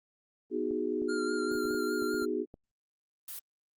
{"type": "chord", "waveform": "sine", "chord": "G# minor seventh", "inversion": "first", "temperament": "equal", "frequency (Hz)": [246.9, 311.1, 370, 415.3], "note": ["B3", "D#4", "F#4", "G#4"], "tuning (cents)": [0, 0, 0, 0], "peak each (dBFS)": [-37, -35, -34, -34], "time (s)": [0.5, 2.46], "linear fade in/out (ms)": 50}
{"type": "clicks", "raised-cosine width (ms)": 2, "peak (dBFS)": -34, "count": 11, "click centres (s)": [0.71, 1.019, 1.516, 1.553, 1.654, 1.709, 1.746, 2.022, 2.144, 2.222, 2.541]}
{"type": "tone with vibrato", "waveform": "square", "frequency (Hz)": 1396.9, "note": "F6", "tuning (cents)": 0, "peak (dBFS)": -37, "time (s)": [1.08, 2.26], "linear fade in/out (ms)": 20, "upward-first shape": "sine", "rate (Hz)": 4.9, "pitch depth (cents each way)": 23}
{"type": "noise", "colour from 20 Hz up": "blue", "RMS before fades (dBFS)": -41, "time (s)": [3.28, 3.39], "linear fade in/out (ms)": 2}
{"effects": ["Opus 32 kbps"]}